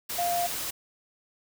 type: tone in noise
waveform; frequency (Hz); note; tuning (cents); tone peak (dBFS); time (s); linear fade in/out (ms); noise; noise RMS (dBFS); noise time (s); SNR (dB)
sine; 698.5; F5; 0; -25; 0.18-0.47; 10; white; -33; 0.09-0.71; +5
effects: none